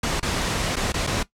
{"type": "noise with dropouts", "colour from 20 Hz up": "pink", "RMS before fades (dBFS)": -24, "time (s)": [0.03, 1.23], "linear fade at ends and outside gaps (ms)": 5, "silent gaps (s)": [[0.199, 0.227], [0.758, 0.765], [0.922, 0.94], [1.067, 1.072]], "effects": ["noise-tail reverb RT60 0.1 s tail -17 dB re dry", "low-pass 8000 Hz 12 dB/octave"]}